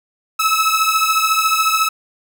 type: beating tone pair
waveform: sawtooth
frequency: 1291 / 1305 Hz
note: E6 / E6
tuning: -37 / -18 cents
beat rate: 14 Hz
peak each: -13 dBFS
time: 0.39-1.89 s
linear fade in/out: 10 ms
effects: none